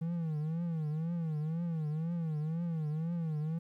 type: tone with vibrato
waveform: triangle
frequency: 160.9 Hz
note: E3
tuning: 42 cents flat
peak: -30 dBFS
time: 0.01-3.59 s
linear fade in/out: 10 ms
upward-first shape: triangle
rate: 2 Hz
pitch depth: 140 cents each way
effects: 12-bit